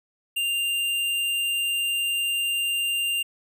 sine tone with tanh clipping, 2791 Hz, F7, 2 cents flat, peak -24 dBFS, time 0.36-3.23 s, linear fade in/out 10 ms, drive 18 dB, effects none

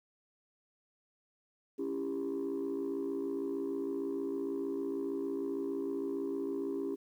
sine chord, C# diminished, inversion none, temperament just, 277.2 / 332.6 / 399.1 Hz, C#4 / E4 / G4, 0 / +16 / +31 cents, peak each -36 / -38 / -35 dBFS, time 1.78-6.96 s, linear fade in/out 20 ms, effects tanh soft clip ceiling -29 dBFS + 11-bit

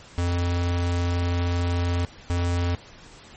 square tone pair in turn, 87.31 / 87.31 Hz, F2 / F2, 0 / 0 cents, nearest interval unison, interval 0 cents, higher neither, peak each -22 dBFS, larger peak neither, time 0.18-2.05 / 2.3-2.75 s, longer first, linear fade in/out 0 ms, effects pink hiss -47 dBFS RMS until 3.36 s + MP3 32 kbps

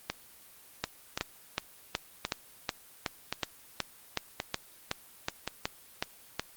two click trains, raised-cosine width 0.2 ms, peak -13 / -11 dBFS, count 6 / 16, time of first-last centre 0.1-5.476 / 0.84-6.396 s, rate 0.93 / 2.7 Hz, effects white hiss -55 dBFS RMS until 6.56 s + Opus 24 kbps

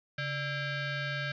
sawtooth ring-modulated tone, 734 Hz, F#5, 14 cents flat, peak -25 dBFS, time 0.18-1.32 s, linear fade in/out 5 ms, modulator 874 Hz, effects resampled to 11025 Hz + 11-bit

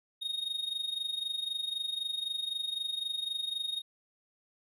triangle tone with amplitude modulation, 3722 Hz, A#7, 3 cents flat, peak -28 dBFS, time 0.21-3.82 s, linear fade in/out 20 ms, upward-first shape sine, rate 23.9 Hz, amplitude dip 75%, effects none

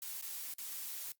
blue noise with dropouts, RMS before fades -43 dBFS, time 0.02-1.12 s, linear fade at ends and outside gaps 2 ms, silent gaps 0.213-0.223 / 0.539-0.582 s, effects noise-tail reverb RT60 0.1 s tail -17 dB re dry + Opus 48 kbps

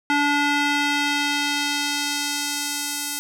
square tone with band-pass filter sweep, 289 Hz, D4, 28 cents flat, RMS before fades -23 dBFS, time 0.1-3.19 s, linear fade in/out 0 ms, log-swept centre 1600 to 9900 Hz, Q 0.81, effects none

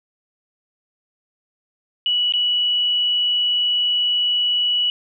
sine tone with dropouts, 2941 Hz, F#7, 11 cents flat, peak -16 dBFS, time 2.06-4.9 s, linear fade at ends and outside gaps 1 ms, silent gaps 2.323-2.337 s, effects none

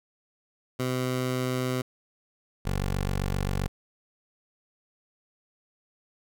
15% pulse tone pair in turn, 127.5 / 47.61 Hz, C3 / G1, -44 / -50 cents, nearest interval octave + perfect fourth, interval 1706 cents, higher first, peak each -20 dBFS, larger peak neither, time 0.79-1.82 / 2.65-3.68 s, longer neither, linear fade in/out 10 ms, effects none

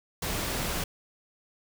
pink noise, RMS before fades -31 dBFS, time 0.22-0.84 s, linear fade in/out 5 ms, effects none

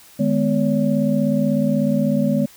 sine tone cluster, 153.7 / 210.2 / 250 / 566 Hz, D#3 / G#3 / B3 / C#5, -21 / +21 / +21 / +36 cents, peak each -23 / -19 / -20 / -24 dBFS, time 0.19-2.46 s, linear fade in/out 10 ms, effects white hiss -47 dBFS RMS until 2.56 s

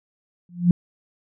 sine tone with exponential growth, 175.5 Hz, F3, 9 cents sharp, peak -8 dBFS, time 0.49-0.71 s, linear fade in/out 2 ms, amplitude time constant 46 ms, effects none

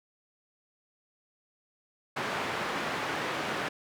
white band-pass noise, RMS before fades -33 dBFS, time 2.16-3.69 s, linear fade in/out 10 ms, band 150 to 1800 Hz, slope 12 dB/octave, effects none

